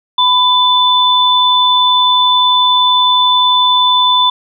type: tone pair together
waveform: sine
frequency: 999 / 3509 Hz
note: B5 / A7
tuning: +20 / -5 cents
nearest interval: octave + minor seventh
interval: 2175 cents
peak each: -10 dBFS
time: 0.18-4.3 s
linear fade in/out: 5 ms
effects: none